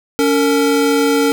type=tone pair together; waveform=square; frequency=282 / 456.2 Hz; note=C#4 / A#4; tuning=+30 / -37 cents; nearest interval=minor sixth; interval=833 cents; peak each=-15 dBFS; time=0.19-1.32 s; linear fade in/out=0 ms; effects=none